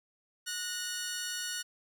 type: tone pair together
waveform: 10% pulse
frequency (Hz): 1463.6 / 1844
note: F#6 / A#6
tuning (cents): -19 / -19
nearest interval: major third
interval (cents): 400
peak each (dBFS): -27 / -33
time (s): 0.46-1.63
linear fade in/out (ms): 20
effects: none